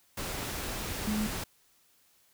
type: tone in noise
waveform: sine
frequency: 212.7 Hz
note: G#3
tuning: 42 cents sharp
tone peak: -28 dBFS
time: 1.07-1.27 s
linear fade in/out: 5 ms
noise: pink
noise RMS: -36 dBFS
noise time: 0.17-1.44 s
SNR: +5 dB
effects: white hiss -66 dBFS RMS until 2.33 s